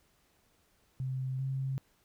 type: tone pair in turn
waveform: sine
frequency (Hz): 130.81 / 133.87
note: C3 / C3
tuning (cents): 0 / +40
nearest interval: unison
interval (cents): 40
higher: second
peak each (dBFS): -32 / -31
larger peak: second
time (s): 1-1.39 / 1.39-1.78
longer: neither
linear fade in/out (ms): 0
effects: pink hiss -70 dBFS RMS until 2.04 s